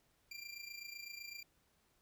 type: tone with amplitude modulation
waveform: 25% pulse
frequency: 2374 Hz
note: D7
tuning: 18 cents sharp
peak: -40 dBFS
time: 0.31-1.43 s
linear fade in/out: 5 ms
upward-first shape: sine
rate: 27.9 Hz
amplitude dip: 70%
effects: pink hiss -75 dBFS RMS until 2.01 s